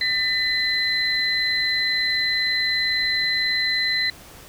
sine tone cluster, 1799 / 1999 / 4061 Hz, A6 / B6 / B7, +38 / +20 / +48 cents, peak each -29 / -23 / -22 dBFS, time 0.01-4.1 s, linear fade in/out 2 ms, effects pink hiss -44 dBFS RMS until 4.48 s

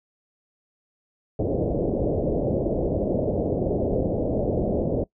white low-pass noise, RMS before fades -24 dBFS, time 1.39-5.04 s, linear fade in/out 5 ms, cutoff 610 Hz, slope 48 dB/octave, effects noise-tail reverb RT60 0.1 s tail -21 dB re dry

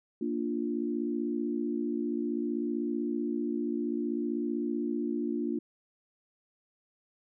sine chord, Bb major, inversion none, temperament equal, 233.1 / 293.7 / 349.2 Hz, Bb3 / D4 / F4, 0 / 0 / 0 cents, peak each -33 / -33 / -34 dBFS, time 0.21-5.59 s, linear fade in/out 5 ms, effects none

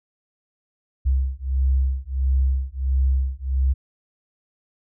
sine beating tone pair, 65.4 / 66.9 Hz, C2 / C2, 0 / +39 cents, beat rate 1.5 Hz, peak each -21 / -21 dBFS, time 1.05-3.74 s, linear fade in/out 20 ms, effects none

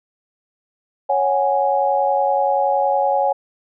sine chord, C# suspended fourth, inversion none, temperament equal, 554.4 / 740 / 830.6 Hz, C#5 / F#5 / G#5, 0 / 0 / 0 cents, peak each -19 / -21 / -18 dBFS, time 1.09-3.33 s, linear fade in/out 10 ms, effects none

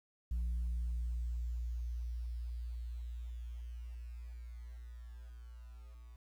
sine tone with level ramp, 59.1 Hz, A#1, 24 cents sharp, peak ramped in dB -30 to -50 dBFS, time 0.31-6.16 s, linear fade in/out 5 ms, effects tanh soft clip ceiling -32 dBFS + 11-bit

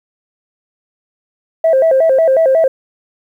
sine tone with vibrato, 587.3 Hz, D5, in tune, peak -6 dBFS, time 1.64-2.68 s, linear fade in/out 5 ms, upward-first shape square, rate 5.5 Hz, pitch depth 180 cents each way, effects tanh soft clip ceiling -4 dBFS + 8-bit

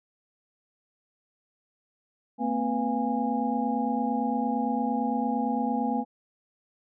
sine tone cluster, 227.5 / 256.3 / 492.4 / 695 / 822 Hz, A#3 / C4 / B4 / F5 / G#5, -42 / -36 / -5 / -9 / -18 cents, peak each -29 / -29 / -36 / -36 / -30 dBFS, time 2.38-6.05 s, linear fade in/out 50 ms, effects none

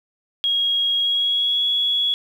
sine tone with pitch glide, 3287 to 3362 Hz, G#7 to G#7, -19 to +20 cents, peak -17 dBFS, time 0.44-2.14 s, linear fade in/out 0 ms, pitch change +39 cents, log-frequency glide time 0.97-1.65 s, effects 8-bit

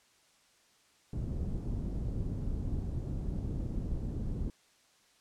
pink low-pass noise, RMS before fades -35 dBFS, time 1.13-4.5 s, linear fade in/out 2 ms, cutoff 220 Hz, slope 12 dB/octave, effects white hiss -66 dBFS RMS until 5.2 s + low-pass 8000 Hz 12 dB/octave

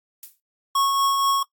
violet noise with exponential decay, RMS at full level -33 dBFS, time 0.23-0.4 s, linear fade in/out 1 ms, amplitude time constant 35 ms
square tone with tremolo, 1100 Hz, C#6, 14 cents flat, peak -18 dBFS, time 0.75-1.43 s, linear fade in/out 5 ms, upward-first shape triangle, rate 4.2 Hz, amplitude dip 35%
effects noise-tail reverb RT60 0.1 s tail -20 dB re dry + AAC 64 kbps

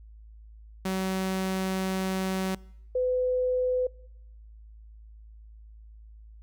sawtooth / sine tone pair in turn, 189 / 504.6 Hz, F#3 / B4, +37 / +37 cents, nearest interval octave + perfect fourth, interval 1700 cents, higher second, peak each -23 dBFS, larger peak neither, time 0.85-2.55 / 2.95-3.87 s, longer first, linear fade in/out 5 ms, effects noise-tail reverb RT60 0.8 s tail -24 dB re dry + added 54 Hz sine -46 dBFS peak until 6.42 s

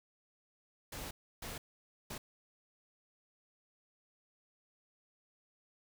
pink noise bursts at uneven times, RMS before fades -44 dBFS, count 3, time 0.92-1.11 / 1.42-1.58 / 2.1-2.18 s, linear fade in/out 5 ms, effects none

